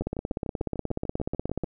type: two click trains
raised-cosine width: 2 ms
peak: -15 / -20 dBFS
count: 28 / 12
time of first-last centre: 0.01-1.637 / 0.02-1.642 s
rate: 16.6 / 6.78 Hz
effects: none